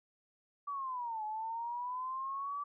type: linear two-way sweep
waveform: sine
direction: down then up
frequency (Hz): 1159 to 848 to 1159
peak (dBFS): -36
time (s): 0.67-2.64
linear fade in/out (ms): 10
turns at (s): 1.24
effects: none